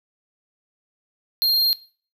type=tone; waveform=square; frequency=4208 Hz; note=C8; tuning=9 cents sharp; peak=-17 dBFS; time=1.42-1.73 s; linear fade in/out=0 ms; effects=noise-tail reverb RT60 0.4 s tail -18 dB re dry